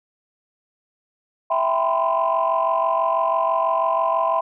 sine chord, C major seventh, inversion first, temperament equal with one note detuned, 659.3 / 784 / 987.8 / 1033.9 Hz, E5 / G5 / B5 / C6, 0 / 0 / 0 / -21 cents, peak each -21 / -25 / -23 / -21 dBFS, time 1.5-4.41 s, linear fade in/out 10 ms, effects tanh soft clip ceiling -10 dBFS

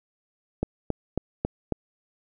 click train, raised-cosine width 2 ms, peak -11 dBFS, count 5, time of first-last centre 0.63-1.723 s, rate 3.66 Hz, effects none

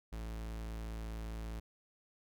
45% pulse tone, 55.2 Hz, A1, 6 cents sharp, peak -40 dBFS, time 0.12-1.6 s, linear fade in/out 10 ms, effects none

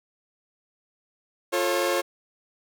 sawtooth chord, F augmented, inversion none, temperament equal with one note detuned, 349.2 / 440 / 543 Hz, F4 / A4 / C#5, 0 / 0 / -36 cents, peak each -23 / -26 / -21 dBFS, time 1.52-2.02 s, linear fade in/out 20 ms, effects none

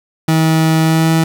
30% pulse tone with pitch glide, 160 to 162.05 Hz, D#3 to E3, +49 to -29 cents, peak -7 dBFS, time 0.28-1.24 s, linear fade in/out 5 ms, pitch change +22 cents, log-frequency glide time 0.81-1.12 s, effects 7-bit

